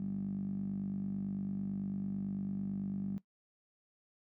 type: tone with band-pass filter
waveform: 10% pulse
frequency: 49 Hz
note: G1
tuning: in tune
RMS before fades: -38 dBFS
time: 0-3.18 s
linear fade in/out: 0 ms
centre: 190 Hz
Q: 7.3
effects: noise-tail reverb RT60 0.1 s tail -18 dB re dry